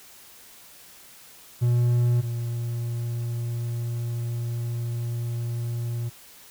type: tone pair in turn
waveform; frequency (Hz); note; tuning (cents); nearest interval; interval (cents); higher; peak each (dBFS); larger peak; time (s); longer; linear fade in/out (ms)
triangle; 120.7 / 118.15; B2 / A#2; -39 / +24; unison; 37; first; -16 / -24; first; 1.61-2.22 / 2.22-6.1; second; 20
effects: white hiss -49 dBFS RMS until 6.5 s